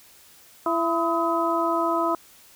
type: harmonic tone with a mistuned harmonic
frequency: 334.9 Hz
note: E4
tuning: 27 cents sharp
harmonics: 1 / 2 / 3 / 4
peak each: -26 / -26 / -26 / -26 dBFS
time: 0.66-2.15 s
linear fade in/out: 2 ms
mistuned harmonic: 4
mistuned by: -91 cents
effects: white hiss -52 dBFS RMS until 2.55 s